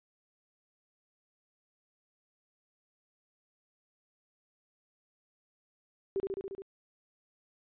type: tone with echo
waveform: sine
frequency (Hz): 389.8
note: G4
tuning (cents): -10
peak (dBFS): -28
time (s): 6.16-6.2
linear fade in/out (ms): 0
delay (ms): 70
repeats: 6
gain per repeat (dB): -2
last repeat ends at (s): 6.62
effects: resampled to 8000 Hz